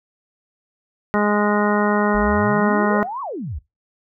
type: harmonic tone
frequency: 207.7 Hz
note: G#3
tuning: in tune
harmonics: 1 / 2 / 3 / 4 / 5 / 6 / 7 / 9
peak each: -19 / -22 / -24 / -25 / -26 / -27 / -27 / -29 dBFS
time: 1.14-3.03 s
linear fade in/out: 0 ms
type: exponential two-way sweep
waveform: sine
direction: up then down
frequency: 42.18 to 1158 to 59.2 Hz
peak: -25 dBFS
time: 2.14-3.59 s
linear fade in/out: 10 ms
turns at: 3.21 s
effects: noise-tail reverb RT60 0.2 s tail -19 dB re dry